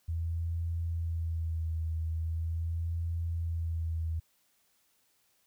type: tone with vibrato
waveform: sine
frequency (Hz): 82.3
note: E2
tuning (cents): -2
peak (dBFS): -30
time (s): 0.08-4.2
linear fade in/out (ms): 10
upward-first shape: sine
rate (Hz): 0.41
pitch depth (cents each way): 33
effects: white hiss -71 dBFS RMS until 5.46 s